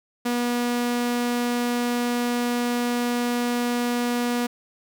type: tone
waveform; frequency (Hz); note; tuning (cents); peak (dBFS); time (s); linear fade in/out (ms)
sawtooth; 241.7; B3; -37; -18; 0.25-4.47; 10
effects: none